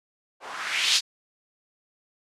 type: noise with low-pass filter sweep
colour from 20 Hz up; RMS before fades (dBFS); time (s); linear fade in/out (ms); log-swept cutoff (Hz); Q
violet; -25; 0.4-1.01; 50; 720 to 4800; 2.1
effects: low-pass 10000 Hz 12 dB/octave